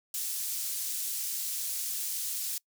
pink high-pass noise, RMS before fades -34 dBFS, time 0.14-2.58 s, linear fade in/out 2 ms, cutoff 7000 Hz, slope 12 dB/octave, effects noise-tail reverb RT60 0.1 s tail -24 dB re dry

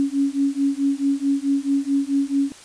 sine beating tone pair, 275.7 / 280.3 Hz, C#4 / C#4, -9 / +19 cents, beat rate 4.6 Hz, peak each -21 dBFS, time 0-2.52 s, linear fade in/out 0 ms, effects white hiss -44 dBFS RMS until 2.64 s + resampled to 22050 Hz

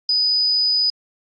sine tone, 4978 Hz, D#8, in tune, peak -15 dBFS, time 0.09-0.9 s, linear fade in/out 2 ms, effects AAC 48 kbps

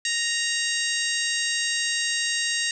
harmonic tone with a mistuned harmonic, 932.3 Hz, A#5, in tune, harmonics 2 / 3 / 4 / 5 / 6 / 7 / 8 / 9, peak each -28 / -30 / -31 / -32 / -33 / -33 / -34 / -35 dBFS, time 0.05-2.71 s, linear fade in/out 2 ms, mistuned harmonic 4, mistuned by +26 cents, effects none

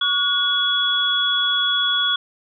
sine tone cluster, 1128 / 1447 / 3370 Hz, C#6 / F#6 / G#7, +30 / -39 / +25 cents, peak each -27 / -23 / -18 dBFS, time 0.01-2.16 s, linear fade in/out 5 ms, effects none

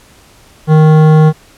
sine tone with hard clipping, 155.56 Hz, D#3, in tune, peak -5 dBFS, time 0.67-1.33 s, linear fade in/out 50 ms, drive 14 dB, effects pink hiss -43 dBFS RMS until 1.57 s + low-pass 12000 Hz 12 dB/octave

